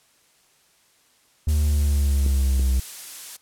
triangle exponential sweep, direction down, 76.1 to 63.6 Hz, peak -15 dBFS, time 1.47-2.8 s, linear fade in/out 5 ms
blue noise, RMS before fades -34 dBFS, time 1.48-3.37 s, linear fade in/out 10 ms
clicks, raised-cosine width 3 ms, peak -20 dBFS, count 2, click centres 2.263 / 2.596 s
effects white hiss -60 dBFS RMS until 3.41 s + low-pass 11000 Hz 12 dB/octave

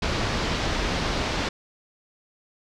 pink low-pass noise, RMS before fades -26 dBFS, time 0.02-1.49 s, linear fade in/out 5 ms, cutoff 5400 Hz, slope 24 dB/octave, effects none

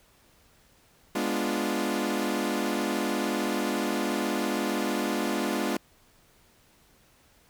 sawtooth chord, G# diminished seventh, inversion none, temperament equal, 207.7 / 246.9 / 293.7 / 349.2 Hz, G#3 / B3 / D4 / F4, 0 / 0 / 0 / 0 cents, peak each -28 dBFS, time 1.15-5.77 s, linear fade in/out 5 ms, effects pink hiss -61 dBFS RMS until 7.49 s

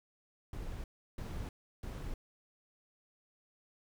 brown noise bursts, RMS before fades -41 dBFS, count 3, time 0.53-2.14 s, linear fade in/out 2 ms, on 310 ms, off 340 ms, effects none

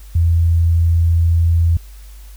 sine tone, 83.8 Hz, E2, 29 cents sharp, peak -10 dBFS, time 0.15-1.77 s, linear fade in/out 5 ms, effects added 50 Hz sine -34 dBFS peak until 2.36 s + white hiss -48 dBFS RMS until 2.36 s

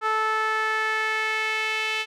sawtooth tone with band-pass filter sweep, 436.6 Hz, A4, 13 cents flat, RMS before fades -25 dBFS, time 0.01-2.06 s, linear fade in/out 50 ms, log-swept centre 1300 to 2700 Hz, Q 2.6, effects none

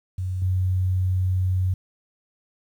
sine tone with level steps, 92.5 Hz, F#2, in tune, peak -24 / -19 dBFS, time 0.18-1.74 s, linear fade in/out 5 ms, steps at 0.42 s, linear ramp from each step 2 ms, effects 9-bit

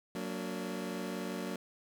25% pulse chord, Gb augmented, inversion none, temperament just, 185 / 231.2 / 289.1 Hz, Gb3 / Bb3 / D4, 0 / -14 / -27 cents, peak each -36 / -37 / -39 dBFS, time 0.15-1.56 s, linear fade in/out 2 ms, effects none

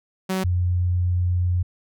sawtooth / sine tone pair in turn, 188.2 / 89.18 Hz, F#3 / F2, +30 / +37 cents, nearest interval octave + minor second, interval 1293 cents, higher first, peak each -18 dBFS, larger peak neither, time 0.29-0.44 / 0.44-1.63 s, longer second, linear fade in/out 10 ms, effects none

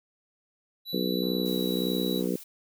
square tone with pitch glide, 3951 to 3915 Hz, B7 to B7, 0 to -16 cents, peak -34 dBFS, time 0.85-2.23 s, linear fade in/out 50 ms, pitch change -16 cents, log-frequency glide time 1.31-1.58 s
harmonic tone, 61.74 Hz, B1, in tune, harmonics 3 / 4 / 5 / 6 / 7 / 8, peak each -31 / -32 / -33 / -34 / -34 / -35 dBFS, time 0.93-2.36 s, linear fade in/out 5 ms
click train, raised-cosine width 1 ms, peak -39 dBFS, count 157, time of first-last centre 1.23-2.27 s, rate 150 Hz
blue noise, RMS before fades -45 dBFS, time 1.45-2.44 s, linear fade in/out 10 ms
effects none

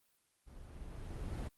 brown noise with level ramp, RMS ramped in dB -54 to -38 dBFS, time 0.46-1.49 s, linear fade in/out 20 ms, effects white hiss -75 dBFS RMS until 1.57 s + Opus 32 kbps

